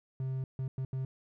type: tone bursts at uneven times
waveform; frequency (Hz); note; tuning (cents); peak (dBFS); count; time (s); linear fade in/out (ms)
triangle; 131.5; C3; +9; -30; 4; 0.2-0.44 / 0.59-0.68 / 0.78-0.85 / 0.93-1.05; 2
effects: none